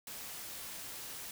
white noise, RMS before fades -45 dBFS, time 0.07-1.31 s, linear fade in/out 2 ms, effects none

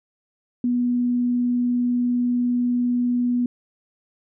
sine tone with vibrato, 244.3 Hz, B3, 19 cents flat, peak -18 dBFS, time 0.64-3.46 s, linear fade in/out 2 ms, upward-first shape triangle, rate 20 Hz, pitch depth 18 cents each way, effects none

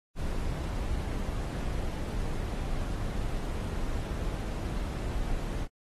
brown noise, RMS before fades -32 dBFS, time 0.15-5.68 s, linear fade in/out 50 ms, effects AAC 32 kbps

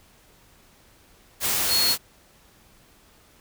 sine tone in noise, 4325 Hz, C#8, 43 cents flat, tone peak -20 dBFS, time 1.68-1.96 s, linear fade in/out 50 ms, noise white, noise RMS -24 dBFS, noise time 1.4-1.98 s, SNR +1 dB, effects pink hiss -56 dBFS RMS until 3.4 s

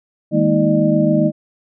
sine tone cluster, 158.7 / 206.1 / 233.5 / 317.4 / 604 Hz, D#3 / G#3 / A#3 / D#4 / D5, +35 / -13 / +3 / +35 / +48 cents, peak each -18 dBFS, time 0.31-1.32 s, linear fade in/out 50 ms, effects none

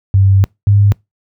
sine tone pair in turn, 97.3 / 101.46 Hz, G2 / G#2, -12 / -40 cents, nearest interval minor second, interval 72 cents, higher second, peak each -5 dBFS, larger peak neither, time 0.14-0.44 / 0.67-0.92 s, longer first, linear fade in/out 0 ms, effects noise-tail reverb RT60 0.2 s tail -26 dB re dry + high-pass 60 Hz 12 dB/octave

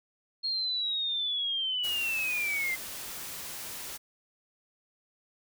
sine linear sweep, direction down, 4274 to 2059 Hz, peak -28 dBFS, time 0.43-2.76 s, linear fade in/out 20 ms
white noise, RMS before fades -40 dBFS, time 1.83-3.98 s, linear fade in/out 20 ms
effects none

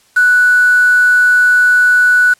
sine tone with quantisation, 1480 Hz, F#6, in tune, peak -6 dBFS, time 0.16-2.34 s, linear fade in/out 10 ms, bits 4, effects white hiss -51 dBFS RMS until 2.39 s + low-pass 10000 Hz 12 dB/octave

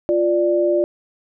sine tone pair together, 349.2 / 589.5 Hz, F4 / D5, 0 / +6 cents, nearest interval major sixth, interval 906 cents, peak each -17 dBFS, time 0.09-0.84 s, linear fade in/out 0 ms, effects none

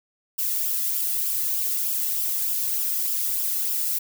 violet noise with flanger, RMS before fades -25 dBFS, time 0.38-3.99 s, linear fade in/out 10 ms, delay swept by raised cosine 0.47 to 1.34 ms, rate 3.3 Hz, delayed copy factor -0.5, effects none

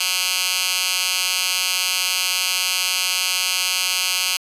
10% pulse tone with high-pass filter, 183.8 Hz, F#3, 11 cents flat, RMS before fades -21 dBFS, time 0-4.37 s, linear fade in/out 5 ms, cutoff 3100 Hz, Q 1.2, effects resampled to 32000 Hz

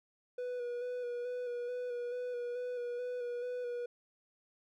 triangle tone with vibrato, 489.3 Hz, B4, 16 cents flat, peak -34 dBFS, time 0.38-3.86 s, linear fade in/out 5 ms, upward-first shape square, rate 2.3 Hz, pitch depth 21 cents each way, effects none

